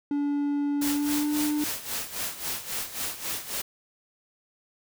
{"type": "tone with pitch glide", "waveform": "triangle", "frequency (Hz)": [287.5, 298.3], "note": ["D4", "D4"], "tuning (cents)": [-37, 27], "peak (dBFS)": -22, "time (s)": [0.11, 1.64], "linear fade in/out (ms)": 2, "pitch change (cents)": 64, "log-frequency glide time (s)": [0.87, 1.36]}
{"type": "noise with tremolo", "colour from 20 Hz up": "white", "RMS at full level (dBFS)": -30, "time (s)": [0.81, 3.62], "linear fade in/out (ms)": 10, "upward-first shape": "sine", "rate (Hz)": 3.7, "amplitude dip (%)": 75}
{"effects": []}